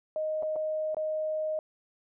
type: tone with dropouts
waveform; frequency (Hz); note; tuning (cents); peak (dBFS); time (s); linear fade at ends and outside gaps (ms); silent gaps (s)
sine; 622; D#5; -1; -28; 0.16-1.59; 1; 0.425-0.431 / 0.558-0.562 / 0.946-0.968
effects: none